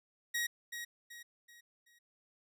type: tone with echo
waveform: sawtooth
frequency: 1895 Hz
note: A#6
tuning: 28 cents sharp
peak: -29 dBFS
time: 0.34-0.47 s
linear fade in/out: 10 ms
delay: 380 ms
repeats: 4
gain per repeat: -8 dB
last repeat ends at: 1.99 s
effects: none